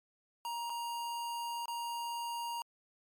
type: tone with dropouts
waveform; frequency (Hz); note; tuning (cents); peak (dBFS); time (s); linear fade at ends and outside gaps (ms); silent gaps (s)
square; 941; A#5; +16; -37; 0.45-2.62; 1; 0.697-0.701 / 1.657-1.681
effects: MP3 96 kbps